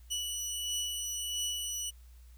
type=beating tone pair; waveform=20% pulse; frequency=2950 / 2951.5 Hz; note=F#7 / F#7; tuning=-6 / -5 cents; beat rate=1.5 Hz; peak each=-29 / -36 dBFS; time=0.1-1.91 s; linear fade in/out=20 ms; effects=added 60 Hz sine -51 dBFS peak until 2.37 s + white hiss -67 dBFS RMS until 2.37 s